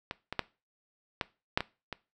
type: clicks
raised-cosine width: 0.3 ms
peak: -18 / -19 / -11 / -13 / -8 / -16 / -20 dBFS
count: 7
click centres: 0.111 / 0.326 / 0.393 / 1.212 / 1.575 / 1.606 / 1.927 s
effects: noise-tail reverb RT60 0.3 s tail -20 dB re dry